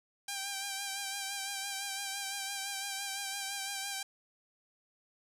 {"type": "tone with vibrato", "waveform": "5% pulse", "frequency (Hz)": 790, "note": "G5", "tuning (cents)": 13, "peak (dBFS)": -24, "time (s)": [0.28, 4.03], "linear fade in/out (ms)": 5, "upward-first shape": "sine", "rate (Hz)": 5.9, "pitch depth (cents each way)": 33, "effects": []}